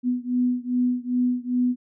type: beating tone pair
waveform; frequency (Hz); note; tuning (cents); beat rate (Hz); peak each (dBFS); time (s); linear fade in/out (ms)
sine; 246.9 / 249.4; B3 / B3; 0 / +17; 2.5; -23 / -24; 0.03-1.76; 50
effects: none